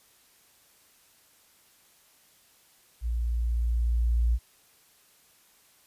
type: tone with level ramp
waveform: sine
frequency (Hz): 58.3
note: A#1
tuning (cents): +1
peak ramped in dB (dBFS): -26 to -20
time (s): 3.01-4.39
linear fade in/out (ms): 50
effects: white hiss -61 dBFS RMS until 5.86 s + resampled to 32000 Hz